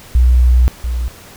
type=tone pair in turn; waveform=sine; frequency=61.74 / 60.12 Hz; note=B1 / B1; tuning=0 / -46 cents; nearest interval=unison; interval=46 cents; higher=first; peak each=-6 / -15 dBFS; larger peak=first; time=0.15-0.68 / 0.84-1.08 s; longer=first; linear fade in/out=0 ms; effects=pink hiss -38 dBFS RMS until 1.36 s